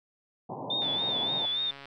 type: band-pass noise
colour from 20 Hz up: white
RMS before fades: -38 dBFS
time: 0.49-1.46 s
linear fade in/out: 10 ms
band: 110 to 1000 Hz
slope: 96 dB/octave
type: tone with vibrato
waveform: sine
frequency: 3566 Hz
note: A7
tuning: 22 cents sharp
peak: -27 dBFS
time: 0.7-1.71 s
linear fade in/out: 5 ms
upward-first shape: sine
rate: 3.5 Hz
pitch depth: 65 cents each way
type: click train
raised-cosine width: 0.3 ms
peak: -29 dBFS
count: 145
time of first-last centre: 0.82-1.856 s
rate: 139 Hz
effects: none

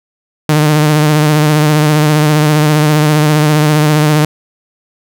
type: tone with vibrato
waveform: sawtooth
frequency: 151.6 Hz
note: D#3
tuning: 45 cents flat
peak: -3 dBFS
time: 0.49-4.25 s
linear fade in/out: 2 ms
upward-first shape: triangle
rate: 15 Hz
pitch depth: 46 cents each way
effects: none

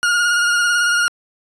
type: tone with vibrato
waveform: 40% pulse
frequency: 1425 Hz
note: F6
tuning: 34 cents sharp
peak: -13 dBFS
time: 0.03-1.08 s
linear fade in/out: 0 ms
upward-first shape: sine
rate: 18 Hz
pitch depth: 28 cents each way
effects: resampled to 24000 Hz

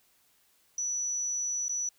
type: tone with dropouts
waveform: sine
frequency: 5920 Hz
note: F#8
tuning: in tune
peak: -29 dBFS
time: 0.78-1.89 s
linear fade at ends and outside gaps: 2 ms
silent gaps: 1.683-1.693 s
effects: white hiss -67 dBFS RMS until 1.98 s

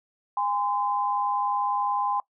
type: tone pair together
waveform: sine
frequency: 816 / 1027.1 Hz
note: G#5 / C6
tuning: -31 / -32 cents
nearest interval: major third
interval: 399 cents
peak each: -26 dBFS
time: 0.37-2.2 s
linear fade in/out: 2 ms
effects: noise-tail reverb RT60 0.1 s tail -21 dB re dry

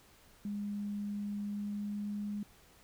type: tone with pitch glide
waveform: sine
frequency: 204.8 to 206.2 Hz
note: G#3 to G#3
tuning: -24 to -12 cents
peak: -35 dBFS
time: 0.45-2.43 s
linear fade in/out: 2 ms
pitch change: +12 cents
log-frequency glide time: 1.42-2.06 s
effects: pink hiss -62 dBFS RMS until 2.83 s

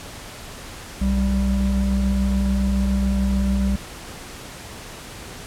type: tone pair together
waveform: triangle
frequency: 63 / 196 Hz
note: B1 / G3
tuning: +35 / 0 cents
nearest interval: octave + minor sixth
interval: 1965 cents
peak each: -18 dBFS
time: 1.01-3.76 s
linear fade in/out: 5 ms
effects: pink hiss -37 dBFS RMS until 5.46 s + low-pass 11000 Hz 12 dB/octave

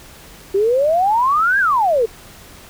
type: exponential two-way sweep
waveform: sine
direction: up then down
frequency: 380 to 1661.2 to 430.5 Hz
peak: -12 dBFS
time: 0.54-2.06 s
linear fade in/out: 10 ms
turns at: 1.59 s
effects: pink hiss -41 dBFS RMS until 2.69 s

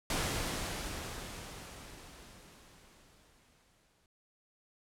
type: noise with exponential decay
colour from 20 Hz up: pink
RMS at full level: -32 dBFS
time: 0.1-4.06 s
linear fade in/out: 2 ms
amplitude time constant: 860 ms
effects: low-pass 11000 Hz 12 dB/octave

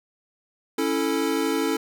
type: chord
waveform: square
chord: A major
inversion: first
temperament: equal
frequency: 277.2 / 329.6 / 440 Hz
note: C#4 / E4 / A4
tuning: 0 / 0 / 0 cents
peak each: -27 dBFS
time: 0.78-1.77 s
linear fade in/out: 5 ms
effects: none

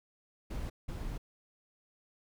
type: noise bursts at uneven times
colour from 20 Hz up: brown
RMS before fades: -38 dBFS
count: 2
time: 0.5-0.7 / 0.88-1.18 s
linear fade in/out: 10 ms
effects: none

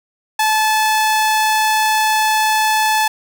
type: tone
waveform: sawtooth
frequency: 867 Hz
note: A5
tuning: 26 cents flat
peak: -9 dBFS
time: 0.39-3.08 s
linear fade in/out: 5 ms
effects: none

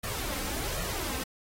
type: noise with flanger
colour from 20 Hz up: pink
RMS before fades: -34 dBFS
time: 0.03-1.24 s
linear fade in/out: 10 ms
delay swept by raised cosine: 1.6 to 3.9 ms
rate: 1.3 Hz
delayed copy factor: +0.65
effects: AAC 48 kbps

